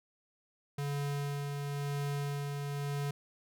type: tone with tremolo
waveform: square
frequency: 142.7 Hz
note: D3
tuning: 49 cents flat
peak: -33 dBFS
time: 0.78-3.11 s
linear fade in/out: 5 ms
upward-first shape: sine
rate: 0.97 Hz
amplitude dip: 30%
effects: none